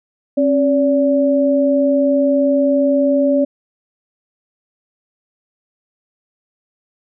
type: tone pair together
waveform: sine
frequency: 270.9 / 574 Hz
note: C#4 / D5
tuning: -40 / -40 cents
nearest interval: octave + minor second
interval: 1300 cents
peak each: -14 dBFS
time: 0.37-3.45 s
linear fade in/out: 10 ms
effects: none